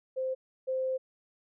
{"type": "tone pair in turn", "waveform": "sine", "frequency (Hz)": [521, 521], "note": ["C5", "C5"], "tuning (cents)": [-7, -7], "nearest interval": "unison", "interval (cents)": 0, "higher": "neither", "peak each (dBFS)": [-29, -28], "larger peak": "second", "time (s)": [[0.16, 0.35], [0.67, 0.98]], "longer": "second", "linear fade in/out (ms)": 20, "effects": []}